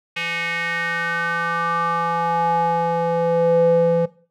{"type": "tone with band-pass filter sweep", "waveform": "square", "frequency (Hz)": 168.7, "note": "E3", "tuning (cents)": 40, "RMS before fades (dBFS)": -20, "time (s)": [0.16, 4.06], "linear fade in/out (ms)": 10, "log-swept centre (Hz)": [2500, 420], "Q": 4, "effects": ["noise-tail reverb RT60 0.4 s tail -18 dB re dry"]}